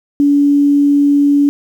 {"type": "tone", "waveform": "sine", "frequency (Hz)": 285.9, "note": "D4", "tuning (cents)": -46, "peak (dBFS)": -7, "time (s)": [0.2, 1.49], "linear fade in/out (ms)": 0, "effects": ["7-bit"]}